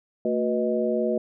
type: tone cluster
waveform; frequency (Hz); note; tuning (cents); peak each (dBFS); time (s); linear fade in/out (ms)
sine; 224.8 / 366.6 / 490 / 623; A3 / F#4 / B4 / D#5; +37 / -16 / -14 / +2; -27; 0.25-1.18; 2
effects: none